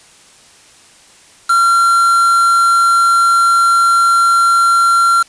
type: tone with quantisation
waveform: triangle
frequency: 1372 Hz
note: F6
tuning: 31 cents flat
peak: -6 dBFS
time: 1.49-5.23 s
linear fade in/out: 10 ms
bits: 3
effects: white hiss -44 dBFS RMS until 5.28 s + resampled to 22050 Hz